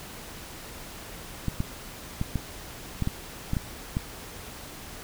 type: clicks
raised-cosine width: 5 ms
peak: -14 dBFS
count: 9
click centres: 1.483 / 1.604 / 2.214 / 2.357 / 3.023 / 3.074 / 3.534 / 3.568 / 3.969 s
effects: pink hiss -42 dBFS RMS until 5.03 s